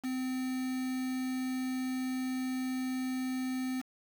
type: tone with quantisation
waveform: triangle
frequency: 257.7 Hz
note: C4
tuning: 26 cents flat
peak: -30 dBFS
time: 0.03-3.82 s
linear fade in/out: 20 ms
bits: 7
effects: none